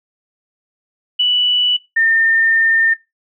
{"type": "tone pair in turn", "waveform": "sine", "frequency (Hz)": [2960, 1811.1], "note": ["F#7", "A6"], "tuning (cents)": [0, 50], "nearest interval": "major sixth", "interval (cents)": 850, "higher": "first", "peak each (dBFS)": -11, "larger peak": "neither", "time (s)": [[1.19, 1.77], [1.96, 2.94]], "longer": "second", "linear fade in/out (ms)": 10, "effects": ["noise-tail reverb RT60 0.2 s tail -17 dB re dry"]}